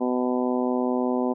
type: harmonic tone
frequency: 125.2 Hz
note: B2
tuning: 24 cents sharp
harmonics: 2 / 3 / 4 / 5 / 6 / 7 / 8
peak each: -24 / -28 / -30 / -32 / -34 / -35 / -36 dBFS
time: 0-1.34 s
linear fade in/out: 20 ms
effects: none